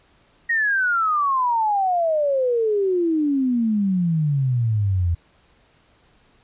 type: exponential sweep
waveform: sine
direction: down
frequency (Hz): 1892 to 82.41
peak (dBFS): -17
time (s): 0.49-5.15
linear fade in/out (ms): 10
effects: pink hiss -58 dBFS RMS until 6.43 s + resampled to 8000 Hz